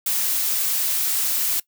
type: noise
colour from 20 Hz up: blue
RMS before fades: -22 dBFS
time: 0.06-1.6 s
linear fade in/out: 5 ms
effects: noise-tail reverb RT60 0.1 s tail -21 dB re dry